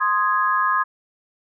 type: chord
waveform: sine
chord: Ab major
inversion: first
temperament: equal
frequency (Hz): 1046.5 / 1244.5 / 1661.2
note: C6 / Eb6 / Ab6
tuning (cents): 0 / 0 / 0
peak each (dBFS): -20 / -21 / -23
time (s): 0-0.84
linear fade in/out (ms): 20
effects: none